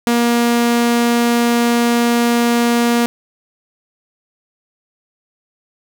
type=tone; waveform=sawtooth; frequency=236.9 Hz; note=A#3; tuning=28 cents sharp; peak=-8 dBFS; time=0.07-3.06 s; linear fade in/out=0 ms; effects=none